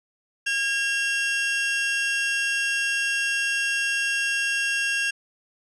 40% pulse tone pair together, 1628 / 2738 Hz, G#6 / F7, -35 / -35 cents, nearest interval major sixth, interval 900 cents, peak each -24 dBFS, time 0.46-5.11 s, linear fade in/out 10 ms, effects resampled to 22050 Hz

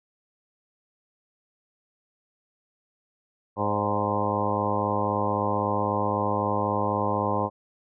harmonic tone with a mistuned harmonic, 103.83 Hz, G#2, in tune, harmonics 1 / 2 / 3 / 4 / 5 / 6 / 7 / 8 / 9 / 10, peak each -32 / -32 / -34 / -34 / -30 / -34 / -34 / -32 / -31 / -30 dBFS, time 3.56-7.5 s, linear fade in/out 50 ms, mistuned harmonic 6, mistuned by -44 cents, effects none

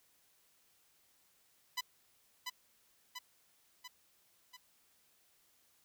10% pulse tone with echo, 998 Hz, B5, 18 cents sharp, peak -26 dBFS, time 1.77-1.81 s, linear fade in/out 10 ms, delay 690 ms, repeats 4, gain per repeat -4 dB, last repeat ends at 4.57 s, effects white hiss -71 dBFS RMS until 5.84 s

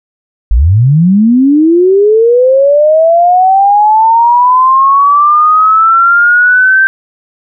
sine linear sweep, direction up, 46.25 to 1568 Hz, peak -3 dBFS, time 0.51-6.87 s, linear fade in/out 0 ms, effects none

